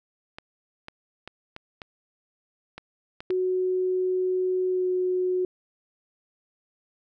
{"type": "clicks", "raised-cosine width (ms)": 0.3, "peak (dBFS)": -22, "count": 8, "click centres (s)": [0.385, 0.884, 1.276, 1.564, 1.818, 2.78, 3.205, 3.306]}
{"type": "tone with pitch glide", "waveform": "sine", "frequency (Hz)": [369.2, 366.2], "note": ["F#4", "F#4"], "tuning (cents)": [-4, -18], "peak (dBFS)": -22, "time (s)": [3.3, 5.45], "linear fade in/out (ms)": 2, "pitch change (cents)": -14, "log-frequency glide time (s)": [4.69, 4.87]}
{"effects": []}